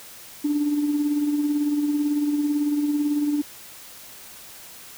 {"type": "tone with tremolo", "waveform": "sine", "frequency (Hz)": 293.6, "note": "D4", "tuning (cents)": 0, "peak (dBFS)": -17, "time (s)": [0.44, 3.42], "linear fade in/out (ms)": 10, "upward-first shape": "sine", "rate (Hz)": 18, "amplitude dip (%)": 45, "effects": ["tanh soft clip ceiling -14 dBFS", "white hiss -43 dBFS RMS until 4.97 s"]}